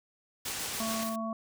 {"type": "noise with tremolo", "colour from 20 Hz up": "white", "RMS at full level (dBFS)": -39, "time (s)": [0.45, 1.16], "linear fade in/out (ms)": 5, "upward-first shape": "square", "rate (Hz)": 7, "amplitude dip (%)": 50}
{"type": "low-pass noise", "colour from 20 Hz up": "white", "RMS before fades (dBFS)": -38, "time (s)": [0.45, 1.04], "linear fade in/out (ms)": 10, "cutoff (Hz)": 9800, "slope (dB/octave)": 24}
{"type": "harmonic tone", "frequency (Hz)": 223.4, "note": "A3", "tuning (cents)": 27, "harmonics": [1, 3, 5], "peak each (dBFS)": [-34, -37, -38], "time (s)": [0.8, 1.33], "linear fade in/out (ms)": 2}
{"effects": []}